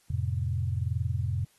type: chord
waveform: sine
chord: F major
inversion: none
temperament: equal with one note detuned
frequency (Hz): 88.07 / 110 / 130.81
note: F2 / A2 / C3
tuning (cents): +15 / 0 / 0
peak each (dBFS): -30 / -31 / -32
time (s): 0.1-1.45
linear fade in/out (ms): 5
effects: white hiss -65 dBFS RMS until 1.58 s + AAC 32 kbps